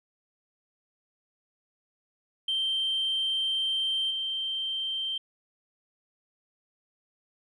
sine tone with level steps, 3136 Hz, G7, in tune, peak -24 / -28 dBFS, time 2.48-5.18 s, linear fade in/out 5 ms, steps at 4.1 s, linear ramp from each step 10 ms, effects tanh soft clip ceiling -22 dBFS

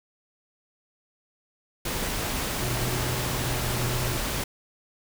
pink noise, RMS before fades -29 dBFS, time 1.85-4.44 s, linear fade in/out 5 ms
square tone with tremolo, 123.1 Hz, B2, 5 cents flat, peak -29 dBFS, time 2.61-4.18 s, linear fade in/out 10 ms, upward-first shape triangle, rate 0.96 Hz, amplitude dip 40%
effects none

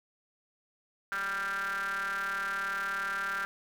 square ring-modulated tone, 99.9 Hz, G2, 33 cents sharp, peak -29 dBFS, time 1.12-3.45 s, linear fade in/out 0 ms, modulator 1480 Hz, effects none

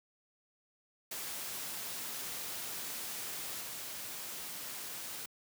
white noise with level steps, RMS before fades -41 / -43 dBFS, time 1.11-5.26 s, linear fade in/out 5 ms, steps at 3.6 s, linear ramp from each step 20 ms, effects high-pass 100 Hz 12 dB/octave

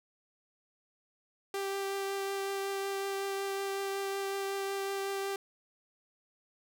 sawtooth tone with vibrato, 392.9 Hz, G4, 4 cents sharp, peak -29 dBFS, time 1.54-5.36 s, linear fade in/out 2 ms, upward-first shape triangle, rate 5.4 Hz, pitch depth 11 cents each way, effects none

